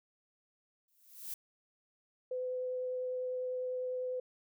violet noise with exponential growth, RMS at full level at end -38 dBFS, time 0.88-1.34 s, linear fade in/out 2 ms, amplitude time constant 100 ms
sine tone with vibrato, 506 Hz, B4, 42 cents sharp, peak -34 dBFS, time 2.31-4.2 s, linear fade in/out 5 ms, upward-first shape triangle, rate 10 Hz, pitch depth 9 cents each way
effects none

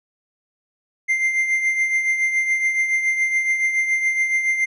triangle tone with tremolo, 2093 Hz, C7, in tune, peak -13 dBFS, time 1.08-4.66 s, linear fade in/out 20 ms, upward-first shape triangle, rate 7.1 Hz, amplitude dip 60%, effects resampled to 24000 Hz

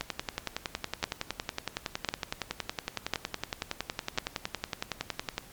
two click trains, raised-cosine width 0.2 ms, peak -9 / -13 dBFS, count 4 / 59, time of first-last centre 1.04-4.185 / 0.01-5.38 s, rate 0.954 / 10.8 Hz, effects pink hiss -52 dBFS RMS until 5.52 s + MP3 96 kbps

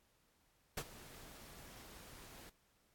pink noise with ADSR envelope, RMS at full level -39 dBFS, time 0.77-2.5 s, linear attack 7 ms, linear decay 56 ms, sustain -17 dB, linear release 10 ms, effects pink hiss -75 dBFS RMS until 2.94 s + AAC 64 kbps

